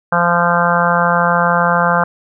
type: harmonic tone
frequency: 172.9 Hz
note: F3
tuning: 17 cents flat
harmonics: 1 / 3 / 4 / 5 / 6 / 7 / 8 / 9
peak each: -19 / -19 / -19 / -19 / -19 / -19 / -19 / -19 dBFS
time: 0.12-2.04 s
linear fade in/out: 5 ms
effects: none